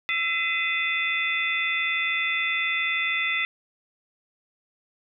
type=tone cluster; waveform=sine; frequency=1335 / 2036 / 2509 / 2668 / 3499 Hz; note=E6 / C7 / D#7 / E7 / A7; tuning=+22 / -48 / +14 / +20 / -10 cents; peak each=-34 / -25 / -29 / -34 / -32 dBFS; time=0.09-3.45 s; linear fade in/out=0 ms; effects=none